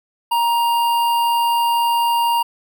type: tone with notch filter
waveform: square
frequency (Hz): 938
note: A#5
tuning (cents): +11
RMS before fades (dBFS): -17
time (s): 0.31-2.43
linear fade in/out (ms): 10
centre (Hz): 6600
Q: 0.87
effects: none